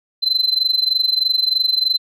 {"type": "tone with amplitude modulation", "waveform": "sine", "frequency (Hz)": 4067, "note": "C8", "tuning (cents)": -50, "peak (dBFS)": -9, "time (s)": [0.22, 1.98], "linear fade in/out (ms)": 20, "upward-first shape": "sine", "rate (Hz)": 23.2, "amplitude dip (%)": 90, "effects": ["tanh soft clip ceiling -10 dBFS"]}